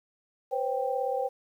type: tone cluster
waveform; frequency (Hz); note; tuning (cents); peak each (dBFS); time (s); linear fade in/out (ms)
sine; 498.5 / 536 / 786; B4 / C5 / G5; +16 / +42 / +4; -31; 0.51-1.29; 20
effects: 10-bit